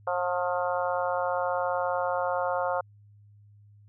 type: harmonic tone with a mistuned harmonic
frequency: 179 Hz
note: F3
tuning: 43 cents sharp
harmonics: 3 / 4 / 5 / 6 / 7 / 8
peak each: -29 / -31 / -33 / -35 / -36 / -37 dBFS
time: 0.07-2.81 s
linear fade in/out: 5 ms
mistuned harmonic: 8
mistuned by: -36 cents
effects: added 103 Hz sine -52 dBFS peak until 3.88 s